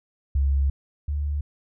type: tone pair in turn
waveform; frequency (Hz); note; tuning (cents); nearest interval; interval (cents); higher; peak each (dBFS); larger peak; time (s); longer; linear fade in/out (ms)
sine; 69 / 72.82; C#2 / D2; -7 / -14; minor second; 93; second; -18 / -23; first; 0.35-0.7 / 1.08-1.41; first; 5
effects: none